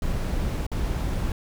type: noise with dropouts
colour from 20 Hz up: brown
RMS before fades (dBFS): -26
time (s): 0.02-1.32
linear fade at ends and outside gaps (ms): 2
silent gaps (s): 0.666-0.716
effects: none